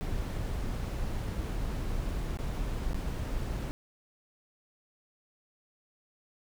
brown noise with dropouts, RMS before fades -33 dBFS, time 0.01-3.71 s, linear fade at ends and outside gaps 0 ms, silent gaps 2.372-2.389 / 2.932-2.945 s, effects none

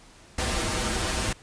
pink noise with comb filter, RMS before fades -27 dBFS, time 0.38-1.33 s, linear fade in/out 5 ms, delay 7.1 ms, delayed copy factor -1, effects pink hiss -52 dBFS RMS until 1.42 s + resampled to 22050 Hz

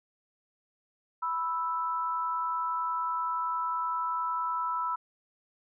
sine tone pair together, 987.8 / 1318.5 Hz, B5 / E6, 0 / 0 cents, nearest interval perfect fourth, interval 500 cents, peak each -31 / -31 dBFS, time 1.22-4.96 s, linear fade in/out 10 ms, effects none

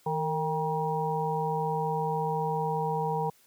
harmonic tone with a mistuned harmonic, 158.7 Hz, D#3, 35 cents sharp, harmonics 1 / 3 / 5 / 6, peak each -32 / -32 / -32 / -32 dBFS, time 0.06-3.3 s, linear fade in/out 5 ms, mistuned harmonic 3, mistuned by -59 cents, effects white hiss -62 dBFS RMS until 3.46 s + high-pass 80 Hz 12 dB/octave

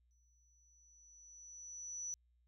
sine tone with exponential growth, 5930 Hz, F#8, 3 cents sharp, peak -39 dBFS, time 0.11-2.14 s, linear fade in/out 0 ms, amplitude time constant 440 ms, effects added 60 Hz sine -70 dBFS peak until 2.47 s

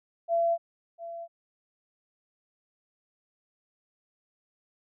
sine tone with echo, 676 Hz, E5, 43 cents sharp, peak -22 dBFS, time 0.28-0.58 s, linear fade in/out 50 ms, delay 700 ms, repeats 1, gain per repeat -14 dB, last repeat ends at 1.28 s, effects none

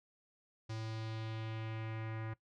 square tone with low-pass filter sweep, 111 Hz, A2, 16 cents sharp, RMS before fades -42 dBFS, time 0.69-2.34 s, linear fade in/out 10 ms, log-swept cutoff 5400 to 1800 Hz, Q 1.9, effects noise-tail reverb RT60 0.1 s tail -18 dB re dry

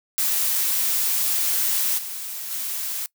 blue noise with level steps, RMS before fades -22 / -32 / -28 dBFS, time 0.18-3.06 s, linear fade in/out 0 ms, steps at 1.97 / 2.5 s, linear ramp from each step 20 ms, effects noise-tail reverb RT60 0.1 s tail -22 dB re dry

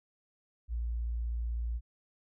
sine tone, 58 Hz, A#1, 8 cents flat, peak -31 dBFS, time 0.68-1.81 s, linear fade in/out 50 ms, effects none

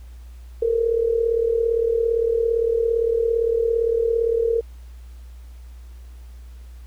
sine tone with amplitude modulation, 460 Hz, A#4, 23 cents flat, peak -14 dBFS, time 0.62-4.61 s, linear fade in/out 5 ms, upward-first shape sine, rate 37.6 Hz, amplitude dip 70%, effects added 60 Hz sine -37 dBFS peak until 6.86 s + pink hiss -57 dBFS RMS until 6.86 s

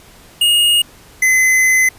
square tone pair in turn, 2859 / 2039 Hz, F7 / C7, +40 / -45 cents, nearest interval tritone, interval 585 cents, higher first, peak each -10 dBFS, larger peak neither, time 0.41-0.82 / 1.22-1.89 s, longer second, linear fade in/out 5 ms, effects pink hiss -43 dBFS RMS until 1.98 s + resampled to 32000 Hz

